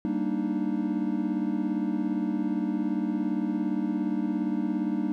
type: chord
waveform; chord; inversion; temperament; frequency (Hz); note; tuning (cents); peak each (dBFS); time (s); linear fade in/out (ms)
triangle; Eb major seventh; first; equal; 196 / 233.1 / 293.7 / 311.1; G3 / Bb3 / D4 / Eb4; 0 / 0 / 0 / 0; -29; 0.05-5.12; 0
effects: none